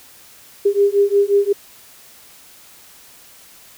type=beating tone pair; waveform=sine; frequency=400 / 405.6 Hz; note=G4 / G#4; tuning=+35 / -41 cents; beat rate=5.6 Hz; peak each=-15 dBFS; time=0.65-1.53 s; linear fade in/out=10 ms; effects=white hiss -45 dBFS RMS until 3.77 s